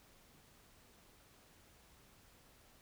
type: silence
effects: pink hiss -65 dBFS RMS until 2.81 s